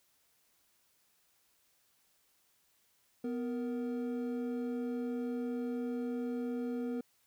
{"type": "tone pair together", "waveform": "triangle", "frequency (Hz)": [248.2, 468.5], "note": ["B3", "A#4"], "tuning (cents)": [9, 9], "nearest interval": "major seventh", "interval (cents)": 1100, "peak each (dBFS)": [-33, -38], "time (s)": [3.24, 7.01], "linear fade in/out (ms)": 5, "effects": ["white hiss -72 dBFS RMS until 7.26 s"]}